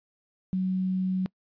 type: tone with quantisation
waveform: sine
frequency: 186.6 Hz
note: F#3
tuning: 15 cents sharp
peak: -24 dBFS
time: 0.53-1.26 s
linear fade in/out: 0 ms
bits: 9
effects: noise-tail reverb RT60 0.1 s tail -24 dB re dry + resampled to 11025 Hz